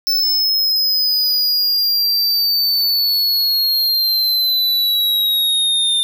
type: linear sweep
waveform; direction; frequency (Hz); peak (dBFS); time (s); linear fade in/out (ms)
square; down; 5290 to 3600; -14; 0.07-6.03; 0
effects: none